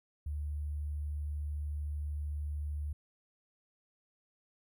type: tone with sample-and-hold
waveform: sine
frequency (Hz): 73.9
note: D2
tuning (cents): +11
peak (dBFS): -34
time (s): 0.26-2.93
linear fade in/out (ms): 5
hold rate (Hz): 11025
effects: none